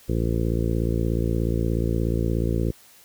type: harmonic tone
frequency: 56.8 Hz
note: A#1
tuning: 44 cents flat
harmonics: 1 / 2 / 3 / 4 / 5 / 6 / 7 / 8 / 9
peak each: -25 / -26 / -29 / -31 / -34 / -30 / -34 / -34 / -37 dBFS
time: 0.08-2.72 s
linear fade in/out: 20 ms
effects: white hiss -52 dBFS RMS until 3.04 s